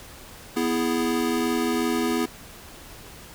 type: chord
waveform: square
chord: E major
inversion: second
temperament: equal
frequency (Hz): 246.9 / 329.6 / 415.3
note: B3 / E4 / G#4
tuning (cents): 0 / 0 / 0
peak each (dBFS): -26 / -27 / -29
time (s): 0.56-2.26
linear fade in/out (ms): 10
effects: pink hiss -44 dBFS RMS until 3.34 s